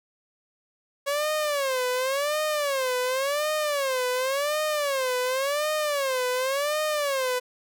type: tone with vibrato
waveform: sawtooth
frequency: 554.4 Hz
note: C#5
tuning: in tune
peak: -20 dBFS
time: 1.06-7.4 s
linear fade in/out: 20 ms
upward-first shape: sine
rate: 0.91 Hz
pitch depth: 180 cents each way
effects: none